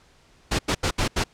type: noise bursts at uneven times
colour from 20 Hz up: pink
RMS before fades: -22 dBFS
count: 5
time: 0.51-0.59 / 0.68-0.75 / 0.83-0.91 / 0.98-1.08 / 1.16-1.24 s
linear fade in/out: 10 ms
effects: pink hiss -57 dBFS RMS until 1.33 s + low-pass 7000 Hz 12 dB/octave